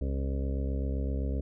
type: harmonic tone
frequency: 67.8 Hz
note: C#2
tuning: 38 cents flat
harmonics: 1 / 2 / 3 / 4 / 6 / 7 / 8 / 9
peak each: -29 / -39 / -41 / -39 / -44 / -44 / -46 / -49 dBFS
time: 0.01-1.41 s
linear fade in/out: 5 ms
effects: none